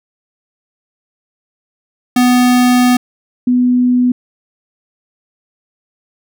square / sine tone pair in turn, 248.1 / 248.1 Hz, B3 / B3, +8 / +8 cents, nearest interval unison, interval 0 cents, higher neither, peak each -8 dBFS, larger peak neither, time 2.16-2.97 / 3.47-4.12 s, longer first, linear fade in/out 5 ms, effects none

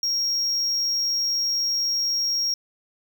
triangle tone, 5588 Hz, F8, in tune, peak -20 dBFS, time 0.03-2.54 s, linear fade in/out 2 ms, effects 9-bit

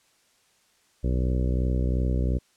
harmonic tone, 62.8 Hz, B1, 30 cents sharp, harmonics 1 / 2 / 3 / 4 / 5 / 6 / 7 / 8 / 9, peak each -23 / -29 / -33 / -35 / -37 / -39 / -40 / -41 / -42 dBFS, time 1.03-2.39 s, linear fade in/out 20 ms, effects white hiss -64 dBFS RMS until 2.56 s + low-pass 9000 Hz 12 dB/octave

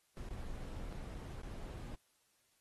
brown noise with dropouts, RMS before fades -45 dBFS, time 0.17-1.95 s, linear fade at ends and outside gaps 0 ms, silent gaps 0.288-0.307 / 0.926-0.933 / 1.144-1.151 / 1.414-1.434 s, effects white hiss -75 dBFS RMS until 2.6 s + AAC 32 kbps

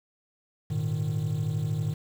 triangle chord, Ab suspended second, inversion none, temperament equal with one note detuned, 103.83 / 116.54 / 153.16 Hz, Ab2 / Bb2 / Eb3, 0 / 0 / -27 cents, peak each -29 / -29 / -26 dBFS, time 0.7-1.94 s, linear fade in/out 10 ms, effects tanh soft clip ceiling -18 dBFS + 8-bit

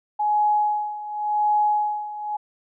sine tone with tremolo, 840 Hz, G#5, 19 cents sharp, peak -16 dBFS, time 0.19-2.37 s, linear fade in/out 10 ms, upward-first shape sine, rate 0.9 Hz, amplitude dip 80%, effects none

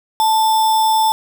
sine tone with sample-and-hold, 880 Hz, A5, in tune, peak -11 dBFS, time 0.2-1.12 s, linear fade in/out 0 ms, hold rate 4410 Hz, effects none

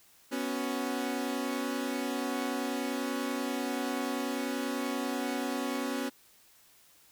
sawtooth chord, B suspended second, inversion none, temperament equal, 246.9 / 277.2 / 370 Hz, B3 / C#4 / F#4, 0 / 0 / 0 cents, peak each -31 / -30 / -36 dBFS, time 0.31-6.1 s, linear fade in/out 20 ms, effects white hiss -61 dBFS RMS until 7.11 s

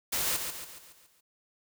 white noise with echo, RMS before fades -30 dBFS, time 0.12-0.37 s, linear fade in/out 10 ms, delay 140 ms, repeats 6, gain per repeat -6 dB, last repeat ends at 1.21 s, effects none

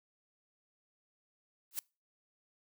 blue noise with exponential growth, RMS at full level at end -32 dBFS, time 1.71-1.79 s, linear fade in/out 0 ms, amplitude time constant 17 ms, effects noise-tail reverb RT60 0.3 s tail -26 dB re dry

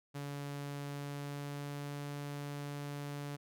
sawtooth tone with pitch glide, 142.7 to 143.94 Hz, D3 to D3, -49 to -34 cents, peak -36 dBFS, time 0.14-3.37 s, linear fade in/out 20 ms, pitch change +15 cents, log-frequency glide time 0.84-2.03 s, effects none

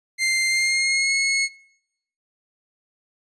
sawtooth tone with pitch glide, 2093 to 2179 Hz, C7 to C#7, 0 to -30 cents, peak -15 dBFS, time 0.18-1.49 s, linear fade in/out 50 ms, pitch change +70 cents, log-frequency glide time 0.48-1.14 s, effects noise-tail reverb RT60 0.8 s tail -24 dB re dry + resampled to 22050 Hz

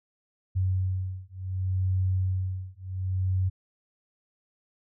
sine beating tone pair, 93.1 / 93.78 Hz, F#2 / F#2, +11 / +24 cents, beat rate 0.68 Hz, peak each -28 dBFS, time 0.55-3.5 s, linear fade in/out 20 ms, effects none

